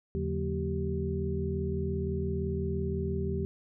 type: tone cluster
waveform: sine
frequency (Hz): 81.6 / 142 / 179.5 / 225.3 / 388.7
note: E2 / C#3 / F3 / A3 / G4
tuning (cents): -17 / +42 / +48 / +41 / -15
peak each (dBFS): -33 / -37 / -36 / -39 / -34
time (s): 0.15-3.45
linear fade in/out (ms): 0
effects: none